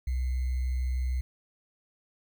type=tone with sample-and-hold; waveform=sine; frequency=63.4 Hz; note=B1; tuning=46 cents sharp; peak=-26 dBFS; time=0.07-1.21 s; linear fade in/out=5 ms; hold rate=2100 Hz; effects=none